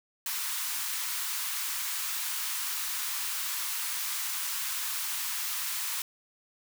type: high-pass noise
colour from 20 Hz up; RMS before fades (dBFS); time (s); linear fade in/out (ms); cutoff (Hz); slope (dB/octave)
white; -33; 0.26-6.02; 2; 900; 48
effects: none